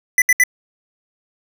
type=tone bursts; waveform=square; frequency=1992 Hz; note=B6; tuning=14 cents sharp; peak=-10 dBFS; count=3; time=0.18-0.437 s; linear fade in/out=2 ms; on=39 ms; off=70 ms; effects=none